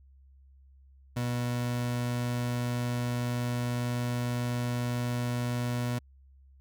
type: tone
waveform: 30% pulse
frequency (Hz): 121.8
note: B2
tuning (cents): -24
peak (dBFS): -26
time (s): 1.16-5.99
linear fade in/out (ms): 10
effects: added 67 Hz sine -54 dBFS peak until 6.6 s